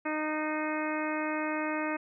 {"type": "harmonic tone with a mistuned harmonic", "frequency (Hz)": 307.6, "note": "D#4", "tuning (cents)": -20, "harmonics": [1, 2, 3, 4, 5, 6, 7, 8], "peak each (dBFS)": [-33, -36, -38, -39, -40, -41, -41, -42], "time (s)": [0.05, 1.97], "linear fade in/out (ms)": 10, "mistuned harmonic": 8, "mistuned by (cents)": 44, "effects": []}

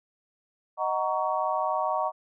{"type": "chord", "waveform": "sine", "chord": "D# minor seventh", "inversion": "none", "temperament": "just", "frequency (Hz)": [622.3, 746.7, 933.4, 1120.1], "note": ["D#5", "F#5", "A#5", "C#6"], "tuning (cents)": [0, 16, 2, 18], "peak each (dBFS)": -30, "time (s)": [0.77, 2.12], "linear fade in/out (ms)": 50, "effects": []}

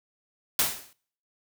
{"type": "noise with exponential decay", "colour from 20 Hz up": "white", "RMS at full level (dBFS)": -20, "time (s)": [0.59, 0.93], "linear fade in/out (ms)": 2, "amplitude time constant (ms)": 73, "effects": ["noise-tail reverb RT60 0.6 s tail -26 dB re dry"]}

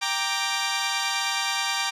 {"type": "chord", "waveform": "10% pulse", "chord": "G minor", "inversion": "none", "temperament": "equal with one note detuned", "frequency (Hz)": [786.3, 932.3, 1174.7], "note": ["G5", "Bb5", "D6"], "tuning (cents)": [5, 0, 0], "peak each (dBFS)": -20, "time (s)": [0.01, 1.91], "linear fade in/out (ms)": 20, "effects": ["low-pass 9000 Hz 12 dB/octave"]}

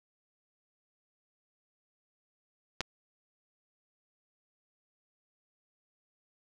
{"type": "clicks", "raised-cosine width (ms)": 0.2, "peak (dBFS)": [-12, -25], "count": 2, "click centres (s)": [2.807, 2.813], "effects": []}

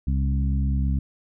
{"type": "harmonic tone with a mistuned harmonic", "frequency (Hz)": 67.7, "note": "C#2", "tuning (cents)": -40, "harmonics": [1, 2, 3, 4], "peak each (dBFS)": [-21, -27, -30, -36], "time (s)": [0.07, 0.99], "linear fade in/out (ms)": 5, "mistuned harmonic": 2, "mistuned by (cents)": 15, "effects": []}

